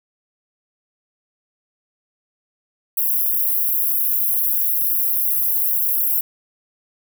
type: high-pass noise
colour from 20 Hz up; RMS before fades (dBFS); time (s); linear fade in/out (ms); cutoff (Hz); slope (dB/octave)
white; -19; 2.97-6.21; 5; 11000; 96
effects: none